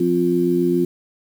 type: harmonic tone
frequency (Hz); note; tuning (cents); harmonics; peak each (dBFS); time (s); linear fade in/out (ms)
87.31; F2; 0; 2 / 3 / 4; -22 / -21 / -17; 0-0.85; 5
effects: 7-bit